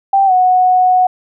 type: tone with pitch glide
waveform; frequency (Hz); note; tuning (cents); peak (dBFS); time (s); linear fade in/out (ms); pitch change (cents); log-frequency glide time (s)
sine; 784 to 735.7; G5 to F#5; 0 to -10; -7; 0.13-1.07; 5; -110; 0.26-0.32
effects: none